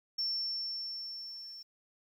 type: tone with level ramp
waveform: sine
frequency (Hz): 5420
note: E8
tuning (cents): +47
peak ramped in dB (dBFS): -29 to -45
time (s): 0.18-1.63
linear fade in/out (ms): 10
effects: tanh soft clip ceiling -26 dBFS + 11-bit